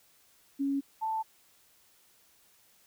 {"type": "tone pair in turn", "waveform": "sine", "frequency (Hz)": [277.2, 882.9], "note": ["C#4", "A5"], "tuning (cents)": [0, 6], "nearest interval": "octave + minor sixth", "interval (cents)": 2006, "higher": "second", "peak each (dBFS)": [-27, -29], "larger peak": "first", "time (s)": [[0.59, 0.81], [1.01, 1.23]], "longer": "neither", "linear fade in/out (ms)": 20, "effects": ["white hiss -64 dBFS RMS until 2.86 s"]}